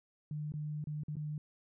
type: tone with dropouts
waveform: sine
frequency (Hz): 150.5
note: D3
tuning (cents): +43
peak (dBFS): -36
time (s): 0.31-1.38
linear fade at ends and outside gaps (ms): 2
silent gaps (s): 0.521-0.538 / 0.841-0.871 / 1.035-1.082 / 1.156-1.167
effects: none